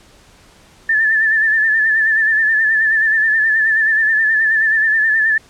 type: tone with vibrato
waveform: sine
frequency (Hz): 1760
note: A6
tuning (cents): 0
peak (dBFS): -11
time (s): 0.89-5.38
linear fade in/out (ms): 5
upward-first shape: sine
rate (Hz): 9.4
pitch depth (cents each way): 52
effects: pink hiss -47 dBFS RMS until 5.49 s + low-pass 9000 Hz 12 dB/octave